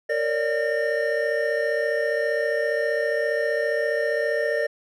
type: tone cluster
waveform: triangle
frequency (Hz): 461.4 / 558 / 593 / 1821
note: A#4 / C#5 / D5 / A#6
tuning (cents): -18 / +11 / +17 / -41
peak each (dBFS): -24 / -29 / -23 / -26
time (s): 0.09-4.67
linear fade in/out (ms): 10
effects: none